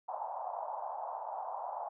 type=band-pass noise; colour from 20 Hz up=white; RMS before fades=-40 dBFS; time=0.08-1.89 s; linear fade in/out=10 ms; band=650 to 940 Hz; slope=48 dB/octave; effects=none